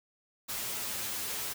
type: noise with comb filter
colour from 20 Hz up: white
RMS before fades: -36 dBFS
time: 0.48-1.54 s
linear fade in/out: 20 ms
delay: 9.1 ms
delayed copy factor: +0.85
effects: none